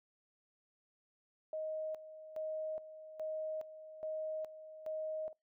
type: tone with tremolo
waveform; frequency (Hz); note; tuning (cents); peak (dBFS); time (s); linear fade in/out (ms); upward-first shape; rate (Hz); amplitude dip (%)
sine; 626; D#5; +10; -37; 1.53-5.33; 2; square; 1.2; 75
effects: noise-tail reverb RT60 0.2 s tail -24 dB re dry